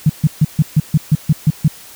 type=tone bursts; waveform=sine; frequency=153.8 Hz; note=D#3; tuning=20 cents flat; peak=-6 dBFS; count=10; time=0.06-1.68 s; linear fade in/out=5 ms; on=36 ms; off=140 ms; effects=white hiss -38 dBFS RMS until 1.95 s